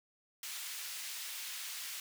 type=high-pass noise; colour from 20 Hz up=pink; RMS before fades=-43 dBFS; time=0.43-2 s; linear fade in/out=2 ms; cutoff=2400 Hz; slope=12 dB/octave; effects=none